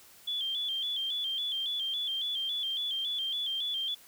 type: tone with vibrato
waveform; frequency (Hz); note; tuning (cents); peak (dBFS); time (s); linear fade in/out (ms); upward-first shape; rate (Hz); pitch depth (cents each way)
sine; 3300; G#7; -12; -30; 0.27-3.95; 10; square; 3.6; 70
effects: white hiss -56 dBFS RMS until 4.07 s